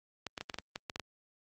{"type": "clicks", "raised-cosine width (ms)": 0.2, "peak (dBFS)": -20, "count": 10, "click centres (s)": [0.267, 0.378, 0.41, 0.498, 0.543, 0.586, 0.759, 0.898, 0.959, 0.997], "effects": ["high-pass 60 Hz 12 dB/octave", "Opus 48 kbps"]}